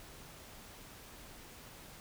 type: silence
effects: pink hiss -53 dBFS RMS until 2 s